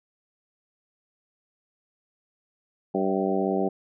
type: harmonic tone with a mistuned harmonic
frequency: 96.4 Hz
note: G2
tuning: 28 cents flat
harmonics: 2 / 3 / 4 / 5 / 6 / 7 / 8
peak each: -28 / -30 / -27 / -32 / -33 / -32 / -32 dBFS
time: 2.94-3.69 s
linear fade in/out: 10 ms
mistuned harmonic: 7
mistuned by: -24 cents
effects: none